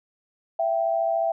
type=tone pair together; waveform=sine; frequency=665.9 / 780 Hz; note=E5 / G5; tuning=+17 / -9 cents; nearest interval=minor third; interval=274 cents; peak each=-22 / -26 dBFS; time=0.59-1.32 s; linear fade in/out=5 ms; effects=none